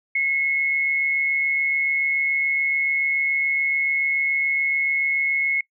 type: tone pair together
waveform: sine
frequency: 2033 / 2180 Hz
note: B6 / C#7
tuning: +50 / -29 cents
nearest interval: minor second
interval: 121 cents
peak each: -29 / -19 dBFS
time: 0.15-5.61 s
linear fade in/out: 5 ms
effects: noise-tail reverb RT60 0.1 s tail -22 dB re dry

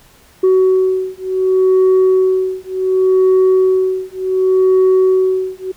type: beating tone pair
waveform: sine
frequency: 374.5 / 375.18 Hz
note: F#4 / F#4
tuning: +21 / +24 cents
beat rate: 0.68 Hz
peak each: -11 dBFS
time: 0.43-5.72 s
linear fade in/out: 10 ms
effects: tanh soft clip ceiling -6 dBFS + pink hiss -47 dBFS RMS until 5.76 s

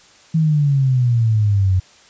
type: exponential sweep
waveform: sine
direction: down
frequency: 163.3 to 91 Hz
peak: -12 dBFS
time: 0.34-1.8 s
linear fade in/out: 10 ms
effects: white hiss -48 dBFS RMS until 2.09 s + resampled to 16000 Hz

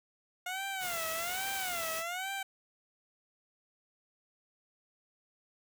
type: tone with vibrato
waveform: 15% pulse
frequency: 712 Hz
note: F5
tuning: 33 cents sharp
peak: -29 dBFS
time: 0.46-2.43 s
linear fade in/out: 5 ms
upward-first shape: sine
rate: 1.2 Hz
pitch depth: 170 cents each way
type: noise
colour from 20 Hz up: white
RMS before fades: -40 dBFS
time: 0.79-2.04 s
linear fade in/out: 50 ms
effects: none

